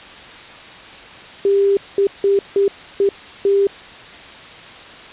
sine tone bursts at uneven times, 397.3 Hz, G4, 23 cents sharp, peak -11 dBFS, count 6, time 1.45-1.77 / 1.98-2.07 / 2.24-2.39 / 2.56-2.68 / 3-3.09 / 3.45-3.67 s, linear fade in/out 2 ms, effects white hiss -37 dBFS RMS until 5.12 s + resampled to 8000 Hz

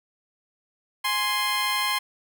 15% pulse tone pair together, 832 / 1048.3 Hz, G#5 / C6, +3 / +3 cents, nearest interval major third, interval 400 cents, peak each -24 / -17 dBFS, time 1.04-1.99 s, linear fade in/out 10 ms, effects none

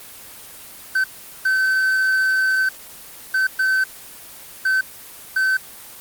triangle tone bursts at uneven times, 1534 Hz, G6, 38 cents flat, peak -13 dBFS, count 6, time 0.95-1.04 / 1.45-2.69 / 3.34-3.47 / 3.59-3.84 / 4.65-4.81 / 5.36-5.57 s, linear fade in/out 5 ms, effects white hiss -39 dBFS RMS until 6 s + Opus 24 kbps

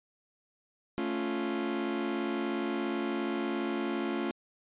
40% pulse chord, A augmented, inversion none, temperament equal, 220 / 277.2 / 349.2 Hz, A3 / C#4 / E#4, 0 / 0 / 0 cents, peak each -35 / -34 / -33 dBFS, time 0.98-4.31 s, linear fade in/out 0 ms, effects resampled to 8000 Hz

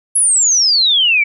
sine exponential sweep, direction down, 10780 to 2247 Hz, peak -9 dBFS, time 0.15-1.24 s, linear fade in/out 10 ms, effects none

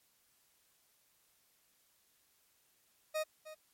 40% pulse tone with echo, 622.3 Hz, D#5, in tune, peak -32 dBFS, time 3.14-3.24 s, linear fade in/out 20 ms, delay 310 ms, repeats 1, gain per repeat -14 dB, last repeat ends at 3.55 s, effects white hiss -72 dBFS RMS until 3.73 s + MP3 64 kbps

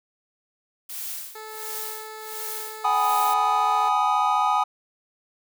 blue noise with tremolo, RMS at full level -32 dBFS, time 0.89-3.34 s, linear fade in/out 5 ms, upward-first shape sine, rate 1.4 Hz, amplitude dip 90%
15% pulse tone, 435 Hz, A4, 20 cents flat, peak -30 dBFS, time 1.35-3.89 s, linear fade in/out 5 ms
triangle chord, G# minor seventh, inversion third, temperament equal with one note detuned, 756 / 830.6 / 987.8 / 1244.5 Hz, F#5 / G#5 / B5 / D#6, +37 / 0 / 0 / 0 cents, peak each -25 / -21 / -25 / -21 dBFS, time 2.84-4.64 s, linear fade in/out 10 ms
effects none

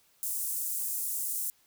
pink high-pass noise, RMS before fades -33 dBFS, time 0.23-1.5 s, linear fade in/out 0 ms, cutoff 8500 Hz, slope 24 dB/octave, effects white hiss -66 dBFS RMS until 1.66 s

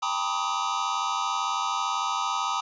square tone cluster, 793 / 917 / 995 / 1162 / 1255 Hz, G5 / A#5 / B5 / D6 / D#6, +20 / -29 / +13 / -19 / +15 cents, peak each -35 / -33 / -33 / -35 / -30 dBFS, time 0.02-2.61 s, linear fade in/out 10 ms, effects resampled to 16000 Hz + 10-bit

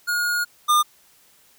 square tone pair in turn, 1435 / 1206.7 Hz, F6 / D6, +47 / +47 cents, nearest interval minor third, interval 300 cents, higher first, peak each -21 / -15 dBFS, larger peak second, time 0.07-0.45 / 0.68-0.83 s, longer first, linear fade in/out 20 ms, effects white hiss -56 dBFS RMS until 1.58 s

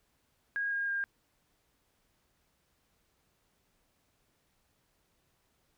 sine tone with pitch steps, 1636 / 1621.9 / 1607.9 Hz, G#6 / G#6 / G6, -26 / -41 / +44 cents, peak -30 dBFS, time 0.56-1.04 s, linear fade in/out 0 ms, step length 160 ms, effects pink hiss -74 dBFS RMS until 5.77 s

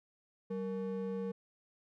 triangle ring-modulated tone, 329.6 Hz, E4, in tune, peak -30 dBFS, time 0.5-1.32 s, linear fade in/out 10 ms, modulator 137 Hz, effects none

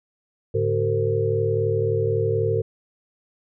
sine tone cluster, 105.5 / 144.5 / 380.3 / 452.1 / 516 Hz, G#2 / D3 / F#4 / A4 / C5, +28 / -28 / +48 / +47 / -24 cents, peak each -24 / -30 / -27 / -22 / -31 dBFS, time 0.54-2.62 s, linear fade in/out 10 ms, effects none

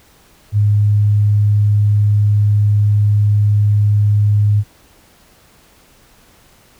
sine tone, 103.83 Hz, G#2, in tune, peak -9 dBFS, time 0.52-4.64 s, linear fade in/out 50 ms, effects pink hiss -49 dBFS RMS until 6.79 s

